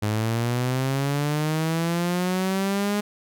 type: linear sweep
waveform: sawtooth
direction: up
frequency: 103.83 to 207.7 Hz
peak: -18 dBFS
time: 0.02-3.01 s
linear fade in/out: 10 ms
effects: none